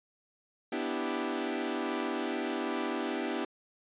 sawtooth chord, E minor seventh, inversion second, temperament equal, 246.9 / 293.7 / 329.6 / 392 Hz, B3 / D4 / E4 / G4, 0 / 0 / 0 / 0 cents, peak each -33 dBFS, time 0.72-3.45 s, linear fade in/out 5 ms, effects resampled to 8000 Hz

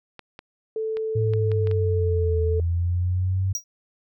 clicks, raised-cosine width 0.3 ms, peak -23 dBFS, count 7, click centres 0.193 / 0.391 / 0.97 / 1.336 / 1.517 / 1.672 / 1.713 s
sine tone, 440 Hz, A4, in tune, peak -24 dBFS, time 0.76-2.6 s, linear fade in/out 2 ms
sine linear two-way sweep, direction down then up, 111 to 81.1 to 96.2 Hz, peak -20 dBFS, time 1.15-3.53 s, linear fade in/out 10 ms, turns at 2.41 s
square tone with exponential decay, 5740 Hz, F8, 47 cents sharp, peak -21 dBFS, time 3.55-3.64 s, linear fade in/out 1 ms, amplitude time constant 19 ms
effects none

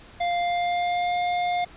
square tone with pitch glide, 698.5 to 709.5 Hz, F5 to F5, 0 to +27 cents, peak -23 dBFS, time 0.2-1.65 s, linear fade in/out 10 ms, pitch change +27 cents, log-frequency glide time 0.38-1.18 s, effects pink hiss -48 dBFS RMS until 1.76 s + resampled to 8000 Hz

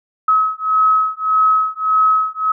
sine beating tone pair, 1280 / 1281.7 Hz, D#6 / E6, +49 / -49 cents, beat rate 1.7 Hz, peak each -15 dBFS, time 0.28-2.52 s, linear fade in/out 5 ms, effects none

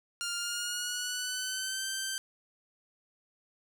10% pulse tone with pitch glide, 1403 to 1556.7 Hz, F6 to G6, +8 to -13 cents, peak -24 dBFS, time 0.21-2.18 s, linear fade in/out 0 ms, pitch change +179 cents, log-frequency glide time 0.38-1.86 s, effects none

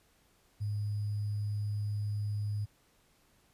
sine tone with sample-and-hold, 103.83 Hz, G#2, in tune, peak -31 dBFS, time 0.6-2.66 s, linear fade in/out 20 ms, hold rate 4900 Hz, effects pink hiss -68 dBFS RMS until 3.53 s + resampled to 32000 Hz

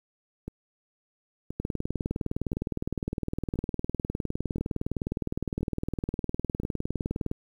two click trains, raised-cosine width 3 ms, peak -16 / -22 dBFS, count 113 / 7, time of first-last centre 1.6-7.314 / 0.48-6.634 s, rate 19.6 / 0.975 Hz, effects 9-bit

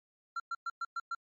triangle tone bursts, 1366 Hz, F6, 39 cents flat, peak -31 dBFS, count 6, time 0.36-1.15 s, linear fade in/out 5 ms, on 40 ms, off 110 ms, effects MP3 32 kbps

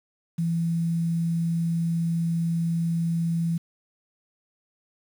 sine tone with quantisation, 167.2 Hz, E3, 25 cents sharp, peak -22 dBFS, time 0.38-3.58 s, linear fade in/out 10 ms, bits 8, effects none

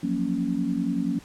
sine chord, Gb major seventh, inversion third, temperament equal, 174.61 / 185 / 233.1 / 277.2 Hz, F3 / Gb3 / Bb3 / Db4, 0 / 0 / 0 / 0 cents, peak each -31 / -30 / -28 / -27 dBFS, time 0.03-1.19 s, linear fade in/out 5 ms, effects pink hiss -50 dBFS RMS until 1.24 s + low-pass 10000 Hz 12 dB/octave

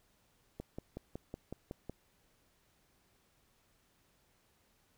click train, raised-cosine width 2 ms, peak -28 dBFS, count 8, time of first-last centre 0.6-1.896 s, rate 5.4 Hz, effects pink hiss -72 dBFS RMS until 4.97 s

